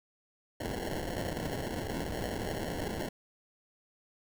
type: noise with sample-and-hold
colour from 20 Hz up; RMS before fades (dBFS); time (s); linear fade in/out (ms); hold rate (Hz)
violet; -36; 0.6-3.09; 5; 1225
effects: none